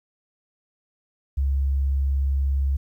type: tone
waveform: sine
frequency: 68.5 Hz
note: C#2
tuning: 20 cents flat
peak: -19 dBFS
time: 1.37-2.77 s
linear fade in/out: 10 ms
effects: 10-bit